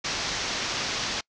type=low-pass noise; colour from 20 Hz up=white; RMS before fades=-30 dBFS; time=0.04-1.21 s; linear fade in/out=10 ms; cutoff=6200 Hz; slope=48 dB/octave; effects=noise-tail reverb RT60 0.1 s tail -26 dB re dry